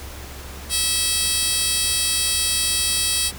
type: tone with high-pass filter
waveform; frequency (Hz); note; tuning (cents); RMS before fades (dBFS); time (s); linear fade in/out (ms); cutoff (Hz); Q
10% pulse; 650; E5; -24; -21; 0.69-3.32; 50; 5500; 1.2
effects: added 69 Hz sine -36 dBFS peak until 3.38 s + pink hiss -38 dBFS RMS until 3.38 s